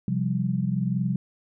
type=chord; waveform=sine; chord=C suspended fourth; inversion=none; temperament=equal; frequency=130.81 / 174.61 / 196 Hz; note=C3 / F3 / G3; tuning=0 / 0 / 0 cents; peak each=-27 / -27 / -27 dBFS; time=0.08-1.16 s; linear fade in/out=2 ms; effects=none

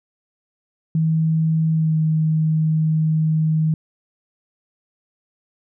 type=tone with pitch glide; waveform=sine; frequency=160 to 157.43 Hz; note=D#3 to D#3; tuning=+49 to +21 cents; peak=-15 dBFS; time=0.95-3.74 s; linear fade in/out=2 ms; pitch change=-28 cents; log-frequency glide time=1.73-1.96 s; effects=none

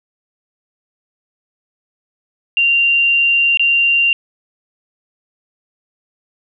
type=tone with dropouts; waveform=sine; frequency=2774 Hz; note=F7; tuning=12 cents flat; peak=-10 dBFS; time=2.57-4.13 s; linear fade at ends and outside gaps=1 ms; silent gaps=3.573-3.595 s; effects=none

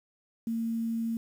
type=tone with quantisation; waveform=sine; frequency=228.2 Hz; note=A#3; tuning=37 cents flat; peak=-28 dBFS; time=0.47-1.17 s; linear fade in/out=2 ms; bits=9; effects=none

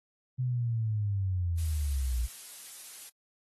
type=linear sweep; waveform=sine; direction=down; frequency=128.7 to 56.8 Hz; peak=-27 dBFS; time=0.38-2.27 s; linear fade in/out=20 ms
type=noise; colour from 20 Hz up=blue; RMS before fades=-44 dBFS; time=1.57-3.1 s; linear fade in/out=20 ms
effects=AAC 32 kbps

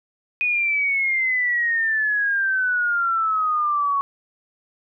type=exponential sweep; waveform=sine; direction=down; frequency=2489 to 1108.7 Hz; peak=-18 dBFS; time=0.41-4.01 s; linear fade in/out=0 ms; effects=none

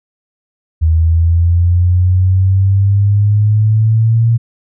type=exponential sweep; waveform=sine; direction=up; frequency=79.6 to 116.54 Hz; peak=-7 dBFS; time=0.81-4.38 s; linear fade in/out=20 ms; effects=none

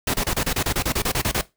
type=noise bursts; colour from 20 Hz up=pink; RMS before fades=-22 dBFS; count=14; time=0.07-1.413 s; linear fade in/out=5 ms; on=69 ms; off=29 ms; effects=noise-tail reverb RT60 0.2 s tail -17 dB re dry

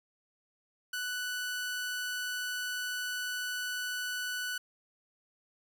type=tone; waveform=sawtooth; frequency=1486 Hz; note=F#6; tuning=7 cents sharp; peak=-30 dBFS; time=0.93-4.58 s; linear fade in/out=5 ms; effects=none

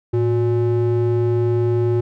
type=ring-modulated tone; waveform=triangle; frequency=236.2 Hz; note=A#3; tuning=23 cents sharp; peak=-10 dBFS; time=0.13-2.01 s; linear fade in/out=10 ms; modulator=125 Hz; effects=none

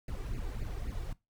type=noise with flanger; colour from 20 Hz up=brown; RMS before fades=-37 dBFS; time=0.08-1.13 s; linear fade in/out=2 ms; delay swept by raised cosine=0.43 to 2.63 ms; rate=3.7 Hz; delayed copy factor=+0.95; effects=noise-tail reverb RT60 0.2 s tail -19 dB re dry

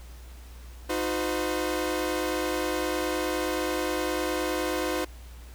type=tone cluster; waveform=sawtooth; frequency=311.2 / 360.8 / 512 Hz; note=D#4 / F#4 / C5; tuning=0 / -44 / -38 cents; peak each=-27 dBFS; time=0.89-5.05 s; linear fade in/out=10 ms; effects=added 60 Hz sine -42 dBFS peak until 5.54 s + pink hiss -53 dBFS RMS until 5.54 s

